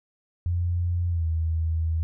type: tone with pitch glide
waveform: sine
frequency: 87.31 to 80.99 Hz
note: F2 to E2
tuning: 0 to -30 cents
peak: -22 dBFS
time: 0.46-2.03 s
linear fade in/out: 0 ms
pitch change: -130 cents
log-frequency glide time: 1.09-1.26 s
effects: none